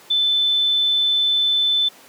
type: tone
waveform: sine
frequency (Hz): 3520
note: A7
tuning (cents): 0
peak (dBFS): -15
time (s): 0.1-1.89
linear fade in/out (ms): 10
effects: pink hiss -46 dBFS RMS until 2.08 s + high-pass 300 Hz 12 dB/octave